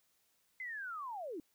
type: linear sweep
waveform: sine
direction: down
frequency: 2085 to 280.7 Hz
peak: -40 dBFS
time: 0.6-1.4 s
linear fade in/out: 2 ms
effects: white hiss -75 dBFS RMS until 1.54 s